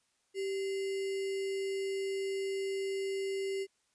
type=tone with sample-and-hold; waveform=sine; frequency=389.2 Hz; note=G4; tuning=12 cents flat; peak=-32 dBFS; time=0.34-3.67 s; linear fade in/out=50 ms; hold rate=2450 Hz; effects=white hiss -75 dBFS RMS until 3.94 s + resampled to 22050 Hz